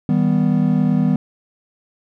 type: chord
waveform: triangle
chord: Eb augmented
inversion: none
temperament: equal with one note detuned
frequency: 158.74 / 196 / 246.9 Hz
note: Eb3 / G3 / B3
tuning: +35 / 0 / 0 cents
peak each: -16 dBFS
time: 0.09-1.16 s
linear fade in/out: 2 ms
effects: none